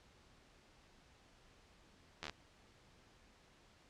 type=slowing click train; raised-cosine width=0.2 ms; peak=-25 dBFS; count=6; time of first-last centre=2.23-2.296 s; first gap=12 ms; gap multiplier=1.05; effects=pink hiss -66 dBFS RMS until 3.89 s + low-pass 6000 Hz 12 dB/octave